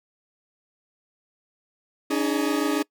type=chord; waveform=40% pulse; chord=C# suspended second; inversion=none; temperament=equal with one note detuned; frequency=284.3 / 311.1 / 415.3 Hz; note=C#4 / D#4 / G#4; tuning=+44 / 0 / 0 cents; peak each=-24 / -25 / -28 dBFS; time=2.1-2.83 s; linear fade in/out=10 ms; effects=noise-tail reverb RT60 0.1 s tail -24 dB re dry